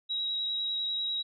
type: tone with vibrato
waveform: sine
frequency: 3843 Hz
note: B7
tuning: 48 cents flat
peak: -29 dBFS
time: 0.09-1.23 s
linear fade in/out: 20 ms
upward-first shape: sine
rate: 10 Hz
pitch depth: 14 cents each way
effects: none